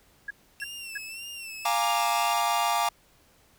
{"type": "tone bursts", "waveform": "sine", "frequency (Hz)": 1661.2, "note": "G#6", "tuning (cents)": 0, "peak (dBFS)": -30, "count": 3, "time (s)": [0.28, 0.978], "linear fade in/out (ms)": 5, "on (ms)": 26, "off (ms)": 310}
{"type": "tone with vibrato", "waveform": "sawtooth", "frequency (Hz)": 2700, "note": "E7", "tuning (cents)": 41, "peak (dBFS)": -34, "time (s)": [0.6, 2.4], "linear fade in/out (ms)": 0, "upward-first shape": "sine", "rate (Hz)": 1.8, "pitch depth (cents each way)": 74}
{"type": "chord", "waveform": "45% pulse", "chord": "Bb dominant seventh", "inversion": "second", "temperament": "equal with one note detuned", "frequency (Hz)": [698.5, 826.3, 932.3, 1174.7], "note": ["F5", "Ab5", "Bb5", "D6"], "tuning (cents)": [0, -9, 0, 0], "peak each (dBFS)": -29, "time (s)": [1.65, 2.89], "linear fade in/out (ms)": 5}
{"effects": ["pink hiss -61 dBFS RMS until 3.58 s"]}